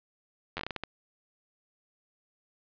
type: slowing click train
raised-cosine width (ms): 0.3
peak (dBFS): -18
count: 9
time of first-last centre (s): 0.57-0.836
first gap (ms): 10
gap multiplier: 1.33
effects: resampled to 11025 Hz + 10-bit